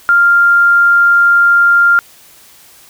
sine tone, 1396 Hz, F6, 1 cent flat, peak -5 dBFS, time 0.09-1.99 s, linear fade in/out 0 ms, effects white hiss -42 dBFS RMS until 2.89 s

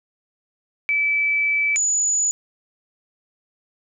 sine tone pair in turn, 2308 / 6916 Hz, D7 / A8, -31 / -31 cents, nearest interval octave + perfect fifth, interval 1900 cents, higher second, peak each -17 dBFS, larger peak neither, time 0.89-1.76 / 1.76-2.31 s, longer first, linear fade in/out 0 ms, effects none

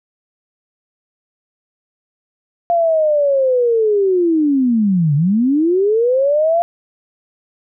sine linear two-way sweep, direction down then up, 695 to 138.59 to 695 Hz, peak -11 dBFS, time 2.7-6.62 s, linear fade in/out 0 ms, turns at 5.15 s, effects none

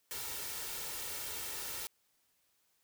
white noise with comb filter, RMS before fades -41 dBFS, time 0.11-1.87 s, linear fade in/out 0 ms, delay 2.2 ms, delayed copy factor +0.5, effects white hiss -75 dBFS RMS until 2.83 s

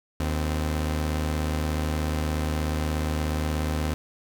sawtooth tone pair together, 76.77 / 258.5 Hz, D#2 / C4, -23 / -21 cents, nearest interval octave + major sixth, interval 2102 cents, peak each -21 / -29 dBFS, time 0.2-3.94 s, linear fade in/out 0 ms, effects none

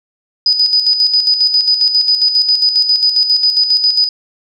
sine tone with tremolo, 4978 Hz, D#8, in tune, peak -7 dBFS, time 0.46-4.09 s, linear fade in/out 2 ms, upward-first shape square, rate 7.4 Hz, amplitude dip 55%, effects none

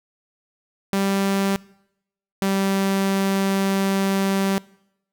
sawtooth tone pair in turn, 196.1 / 194.75 Hz, G3 / G3, +1 / -11 cents, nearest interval unison, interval 12 cents, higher first, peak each -15 dBFS, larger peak neither, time 0.93-1.56 / 2.42-4.58 s, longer second, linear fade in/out 0 ms, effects noise-tail reverb RT60 0.8 s tail -23 dB re dry

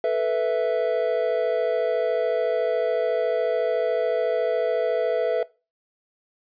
triangle chord, A suspended second, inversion none, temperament equal, 440 / 493.9 / 659.3 Hz, A4 / B4 / E5, 0 / 0 / 0 cents, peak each -24 / -22 / -21 dBFS, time 0.04-5.43 s, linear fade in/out 2 ms, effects noise-tail reverb RT60 0.3 s tail -21 dB re dry + resampled to 11025 Hz

